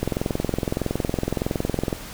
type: click train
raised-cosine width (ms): 2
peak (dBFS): -9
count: 42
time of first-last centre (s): 0.03-1.928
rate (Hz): 21.6
effects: pink hiss -38 dBFS RMS until 2.13 s